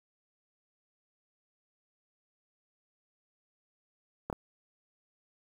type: clicks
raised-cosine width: 1 ms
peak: -20 dBFS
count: 2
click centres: 4.3 / 4.328 s
effects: 8-bit